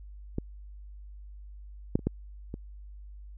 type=clicks; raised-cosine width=3 ms; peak=-17 / -10 / -28 / -13 / -23 dBFS; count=5; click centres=0.384 / 1.955 / 1.992 / 2.07 / 2.541 s; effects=added 50 Hz sine -43 dBFS peak until 3.37 s